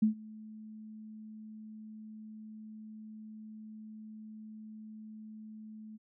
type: tone with ADSR envelope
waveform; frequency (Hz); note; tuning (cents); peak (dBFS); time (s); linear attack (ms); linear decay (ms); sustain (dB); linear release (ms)
sine; 216.5; A3; -28; -21; 0.02-5.98; 9; 110; -24; 25
effects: none